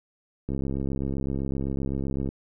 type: click train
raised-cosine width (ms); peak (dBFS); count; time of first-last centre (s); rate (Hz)
3; -17; 123; 0.49-2.289; 67.8
effects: none